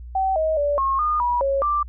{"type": "tone with pitch steps", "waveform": "sine", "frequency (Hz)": [766, 632, 579, 1081, 1220, 969, 549, 1178], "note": ["G5", "D#5", "D5", "C#6", "D#6", "B5", "C#5", "D6"], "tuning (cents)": [-40, 27, -25, -44, -34, -33, -17, 5], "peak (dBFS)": -18, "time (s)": [0.15, 1.83], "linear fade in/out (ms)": 5, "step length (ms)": 210, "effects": ["added 60 Hz sine -34 dBFS peak until 1.88 s"]}